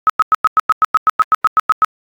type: tone bursts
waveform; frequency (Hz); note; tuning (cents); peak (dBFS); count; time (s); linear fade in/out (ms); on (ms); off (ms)
sine; 1280; D#6; +49; -6; 15; 0.07-1.846; 0; 26; 99
effects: AAC 64 kbps